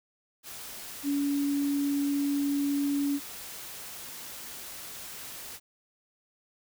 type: tone in noise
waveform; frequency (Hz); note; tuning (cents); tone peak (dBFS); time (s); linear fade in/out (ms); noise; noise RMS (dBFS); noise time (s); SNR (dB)
sine; 283.6; C#4; +40; -25; 1.03-3.2; 50; white; -42; 0.43-5.6; +14
effects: none